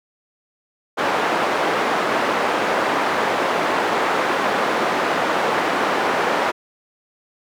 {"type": "band-pass noise", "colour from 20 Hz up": "white", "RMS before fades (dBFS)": -20, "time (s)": [0.97, 6.52], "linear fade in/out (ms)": 20, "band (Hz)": [310, 1200], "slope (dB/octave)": 12, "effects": []}